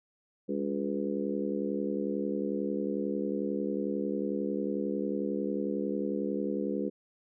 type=harmonic tone with a mistuned harmonic; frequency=71.1 Hz; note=C#2; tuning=45 cents sharp; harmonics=3 / 4 / 5 / 6 / 7; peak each=-34 / -35 / -36 / -37 / -37 dBFS; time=0.48-6.9 s; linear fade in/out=20 ms; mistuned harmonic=3; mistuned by=-94 cents; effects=none